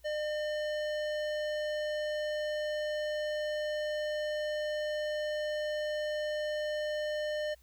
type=tone with low-pass filter; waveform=square; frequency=604 Hz; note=D5; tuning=48 cents sharp; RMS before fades=-34 dBFS; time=0.04-7.55 s; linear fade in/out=20 ms; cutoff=4400 Hz; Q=0.78; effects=added 60 Hz sine -60 dBFS peak until 7.62 s + white hiss -68 dBFS RMS until 7.62 s